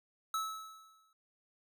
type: tone with exponential decay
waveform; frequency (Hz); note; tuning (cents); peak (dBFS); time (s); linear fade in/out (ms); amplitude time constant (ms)
square; 1301; E6; -23; -32; 0.34-1.13; 2; 170
effects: none